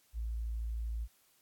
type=tone; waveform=sine; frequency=56.4 Hz; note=A1; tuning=44 cents sharp; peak=-34 dBFS; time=0.13-1.08 s; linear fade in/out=50 ms; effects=white hiss -69 dBFS RMS until 1.41 s + AAC 64 kbps